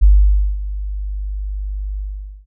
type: tone with ADSR envelope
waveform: sine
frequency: 49.9 Hz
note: G1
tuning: 32 cents sharp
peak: -4 dBFS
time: 0.01-2.46 s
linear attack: 22 ms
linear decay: 540 ms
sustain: -16 dB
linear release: 470 ms
effects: none